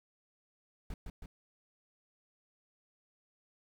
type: noise with echo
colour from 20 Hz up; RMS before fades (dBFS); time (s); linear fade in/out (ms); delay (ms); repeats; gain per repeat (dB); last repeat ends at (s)
brown; -40; 0.9-0.94; 2; 160; 2; -3; 1.26
effects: none